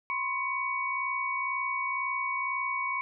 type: tone cluster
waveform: sine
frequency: 1011 / 1073 / 2250 Hz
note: B5 / C6 / C#7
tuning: +40 / +43 / +25 cents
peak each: -36 / -33 / -31 dBFS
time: 0.1-3.01 s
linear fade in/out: 0 ms
effects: none